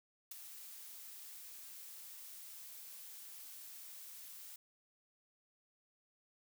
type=noise with ADSR envelope; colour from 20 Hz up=blue; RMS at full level=-44 dBFS; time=0.31-4.56 s; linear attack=6 ms; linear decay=13 ms; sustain=-8 dB; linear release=4 ms; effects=none